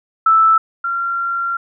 sine tone pair in turn, 1318.5 / 1376.1 Hz, E6 / F6, 0 / -26 cents, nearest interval minor second, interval 74 cents, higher second, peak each -8 / -17 dBFS, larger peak first, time 0.26-0.58 / 0.84-1.57 s, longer second, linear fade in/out 5 ms, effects none

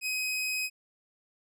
sawtooth tone, 2523 Hz, D#7, 23 cents sharp, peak -26 dBFS, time 0.01-0.7 s, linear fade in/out 50 ms, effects resampled to 32000 Hz

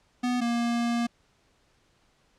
square tone pair in turn, 246.9 / 236 Hz, B3 / A#3, 0 / +22 cents, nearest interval minor second, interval 78 cents, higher first, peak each -25 dBFS, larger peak neither, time 0.23-0.41 / 0.41-1.07 s, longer second, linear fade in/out 10 ms, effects pink hiss -66 dBFS RMS until 2.38 s + low-pass 7000 Hz 12 dB/octave

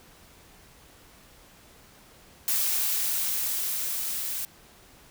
blue noise with level ramp, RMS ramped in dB -25 to -32 dBFS, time 2.48-4.45 s, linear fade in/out 0 ms, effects pink hiss -54 dBFS RMS until 5.1 s

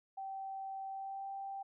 sine tone with pitch glide, 775 to 784 Hz, G5 to G5, -20 to 0 cents, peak -40 dBFS, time 0.17-1.63 s, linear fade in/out 10 ms, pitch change +20 cents, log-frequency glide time 0.89-1.28 s, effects none

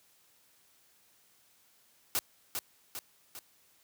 white noise with echo, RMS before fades -30 dBFS, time 2.15-2.19 s, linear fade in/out 0 ms, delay 400 ms, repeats 3, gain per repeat -5 dB, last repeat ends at 3.39 s, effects white hiss -66 dBFS RMS until 3.83 s + high-pass 60 Hz 12 dB/octave

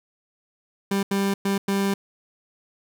30% pulse tone bursts at uneven times, 197.4 Hz, G3, 12 cents sharp, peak -18 dBFS, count 4, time 0.91-1.03 / 1.11-1.34 / 1.45-1.58 / 1.68-1.94 s, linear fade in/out 5 ms, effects none

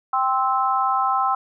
sine chord, C major, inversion second, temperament just, 784.9 / 1046.5 / 1308.1 Hz, G5 / C6 / E6, +2 / 0 / -14 cents, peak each -22 dBFS, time 0.13-1.35 s, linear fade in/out 5 ms, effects none

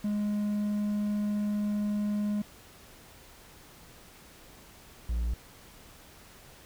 triangle tone pair in turn, 207.7 / 58.14 Hz, G#3 / A#1, 0 / -4 cents, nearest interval octave + minor seventh, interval 2204 cents, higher first, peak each -25 dBFS, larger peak neither, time 0.04-2.42 / 5.09-5.34 s, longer first, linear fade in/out 5 ms, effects pink hiss -53 dBFS RMS until 6.65 s

